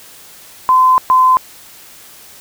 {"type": "tone bursts at uneven times", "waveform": "sine", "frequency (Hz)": 1026, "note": "C6", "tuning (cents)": -34, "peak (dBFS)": -6, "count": 2, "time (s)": [[0.69, 0.98], [1.1, 1.37]], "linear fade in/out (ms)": 0, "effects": ["white hiss -39 dBFS RMS until 2.4 s"]}